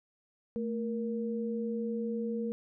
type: tone pair together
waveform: sine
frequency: 222 / 470 Hz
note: A3 / A#4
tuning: +16 / +14 cents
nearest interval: octave + minor second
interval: 1298 cents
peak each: -33 / -35 dBFS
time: 0.56-2.52 s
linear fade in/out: 0 ms
effects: none